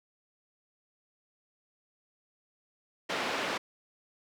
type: band-pass noise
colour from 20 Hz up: pink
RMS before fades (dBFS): -33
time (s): 3.09-3.58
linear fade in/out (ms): 10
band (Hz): 380 to 3500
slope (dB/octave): 12
effects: none